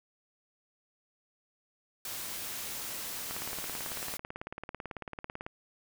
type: noise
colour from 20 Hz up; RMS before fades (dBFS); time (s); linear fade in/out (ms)
white; -39; 2.05-4.17; 2
type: click train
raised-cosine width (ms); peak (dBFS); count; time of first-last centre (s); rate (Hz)
0.5; -24; 40; 3.31-5.465; 18.1
effects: none